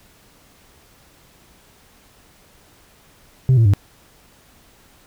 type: tone with pitch steps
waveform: sine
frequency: 130 / 113.83 / 99.67 Hz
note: C3 / A#2 / G2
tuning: -11 / -41 / +29 cents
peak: -7 dBFS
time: 3.49-3.736 s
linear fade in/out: 0 ms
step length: 82 ms
effects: tanh soft clip ceiling -9 dBFS + pink hiss -52 dBFS RMS until 5.06 s